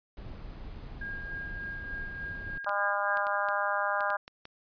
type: noise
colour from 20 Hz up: brown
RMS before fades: -42 dBFS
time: 0.17-2.58 s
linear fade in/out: 2 ms
type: tone with tremolo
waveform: sine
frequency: 1622 Hz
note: G#6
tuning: 41 cents flat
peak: -35 dBFS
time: 1.01-3.36 s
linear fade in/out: 5 ms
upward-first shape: sine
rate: 3.4 Hz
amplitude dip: 40%
type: clicks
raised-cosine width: 0.2 ms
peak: -26 dBFS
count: 9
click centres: 2.645 / 2.693 / 3.172 / 3.269 / 3.487 / 4.007 / 4.103 / 4.279 / 4.454 s
type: harmonic tone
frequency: 202.3 Hz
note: G#3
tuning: 45 cents flat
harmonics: 3 / 4 / 5 / 6 / 7 / 8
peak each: -34 / -34 / -34 / -34 / -34 / -34 dBFS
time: 2.66-4.17 s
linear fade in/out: 10 ms
effects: resampled to 11025 Hz